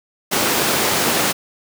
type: high-pass noise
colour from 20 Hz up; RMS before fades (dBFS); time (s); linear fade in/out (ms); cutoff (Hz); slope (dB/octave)
pink; -18; 0.31-1.33; 20; 220; 12
effects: none